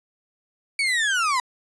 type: linear sweep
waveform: 35% pulse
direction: down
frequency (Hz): 2277 to 961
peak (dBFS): -18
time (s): 0.79-1.4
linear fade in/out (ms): 2
effects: resampled to 22050 Hz